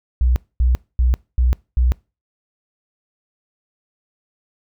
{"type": "tone bursts", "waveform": "sine", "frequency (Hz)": 61.74, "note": "B1", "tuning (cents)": 0, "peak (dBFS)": -12, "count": 5, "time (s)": [0.21, 1.92], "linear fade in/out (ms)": 0, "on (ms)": 150, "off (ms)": 240, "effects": ["noise-tail reverb RT60 0.3 s tail -24 dB re dry"]}